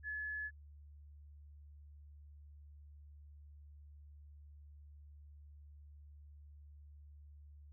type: tone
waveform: sine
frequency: 1710 Hz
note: A6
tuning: 50 cents flat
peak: -39 dBFS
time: 0.03-0.51 s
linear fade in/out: 50 ms
effects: added 73 Hz sine -54 dBFS peak until 7.72 s